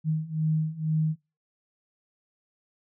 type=beating tone pair; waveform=sine; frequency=155.56 / 157.66 Hz; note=D#3 / D#3; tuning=0 / +23 cents; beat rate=2.1 Hz; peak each=-28 / -26 dBFS; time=0.04-1.16 s; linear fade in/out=50 ms; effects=noise-tail reverb RT60 0.3 s tail -25 dB re dry

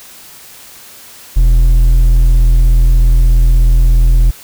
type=tone with hard clipping; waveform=sine; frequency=41.62 Hz; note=E1; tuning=17 cents sharp; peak=-6 dBFS; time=1.36-4.31 s; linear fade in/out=10 ms; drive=5 dB; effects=white hiss -36 dBFS RMS until 4.43 s

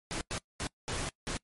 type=noise bursts at uneven times; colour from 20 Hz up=pink; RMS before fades=-35 dBFS; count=5; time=0.11-0.21 / 0.31-0.38 / 0.6-0.67 / 0.88-1.09 / 1.27-1.37 s; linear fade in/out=0 ms; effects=noise-tail reverb RT60 0.1 s tail -23 dB re dry + MP3 48 kbps

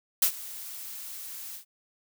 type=noise with ADSR envelope; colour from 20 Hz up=blue; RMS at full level=-20 dBFS; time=0.22-1.65 s; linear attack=5 ms; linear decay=85 ms; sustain=-20 dB; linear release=110 ms; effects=none

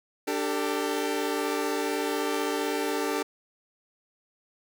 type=chord; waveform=sawtooth; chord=D suspended fourth; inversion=none; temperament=equal with one note detuned; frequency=293.7 / 392 / 447.9 Hz; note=D4 / G4 / A4; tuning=0 / 0 / +31 cents; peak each=-27 dBFS; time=0.27-3.23 s; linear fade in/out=10 ms; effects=none

